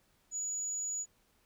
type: tone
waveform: sine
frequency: 6870 Hz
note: A8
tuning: 42 cents flat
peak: -33 dBFS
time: 0.31-1.06 s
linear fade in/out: 50 ms
effects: tanh soft clip ceiling -29 dBFS + pink hiss -71 dBFS RMS until 1.45 s